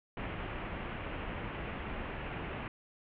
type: low-pass noise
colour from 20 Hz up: pink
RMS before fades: -40 dBFS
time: 0.17-2.68 s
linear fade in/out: 2 ms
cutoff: 2900 Hz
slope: 48 dB/octave
effects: none